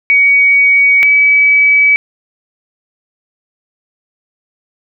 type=tone pair in turn; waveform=sine; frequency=2252 / 2285 Hz; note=C#7 / D7; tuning=+27 / -48 cents; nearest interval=unison; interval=25 cents; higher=second; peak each=-5 dBFS; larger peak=neither; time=0.1-1.03 / 1.03-1.96 s; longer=neither; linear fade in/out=0 ms; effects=none